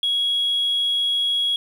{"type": "tone", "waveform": "sine", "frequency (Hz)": 3322, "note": "G#7", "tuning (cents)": 0, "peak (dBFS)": -17, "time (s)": [0.03, 1.56], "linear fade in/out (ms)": 2, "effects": ["tanh soft clip ceiling -15 dBFS", "8-bit"]}